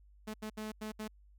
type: tone bursts at uneven times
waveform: sawtooth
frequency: 215.6 Hz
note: A3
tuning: 35 cents flat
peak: -35 dBFS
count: 5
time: 0.27-0.34 / 0.42-0.5 / 0.57-0.72 / 0.81-0.92 / 0.99-1.08 s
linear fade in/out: 10 ms
effects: added 50 Hz sine -58 dBFS peak until 1.38 s